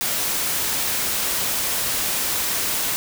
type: noise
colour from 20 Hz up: white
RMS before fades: -23 dBFS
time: 0.01-2.96 s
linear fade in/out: 0 ms
effects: none